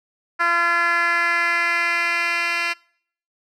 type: tone with band-pass filter sweep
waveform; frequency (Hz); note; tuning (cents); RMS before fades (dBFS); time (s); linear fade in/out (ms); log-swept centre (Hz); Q
10% pulse; 342.2; F4; -35; -20; 0.39-2.74; 20; 1500 to 2800; 2.5
effects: noise-tail reverb RT60 0.6 s tail -25 dB re dry